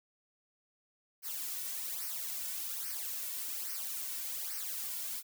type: noise with flanger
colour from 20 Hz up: blue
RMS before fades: -39 dBFS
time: 1.22-5.23 s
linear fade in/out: 50 ms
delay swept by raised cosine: 0.27 to 2.47 ms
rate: 1.2 Hz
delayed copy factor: -0.75
effects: none